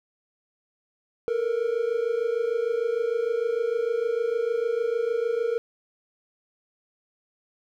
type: tone pair together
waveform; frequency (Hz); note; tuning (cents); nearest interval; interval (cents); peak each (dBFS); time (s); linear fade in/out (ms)
triangle; 448.1 / 474.7; A4 / A#4; +32 / +31; minor second; 99; -25 / -23; 1.28-5.58; 0
effects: none